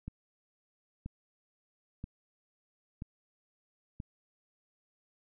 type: click train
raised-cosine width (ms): 5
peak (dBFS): -27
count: 5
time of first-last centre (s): 0.08-4.002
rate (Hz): 1.02
effects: none